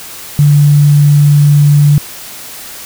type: tone with quantisation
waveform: sine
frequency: 145.9 Hz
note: D3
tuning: 11 cents flat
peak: -3 dBFS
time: 0.39-1.98 s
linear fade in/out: 0 ms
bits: 5
effects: white hiss -28 dBFS RMS until 2.85 s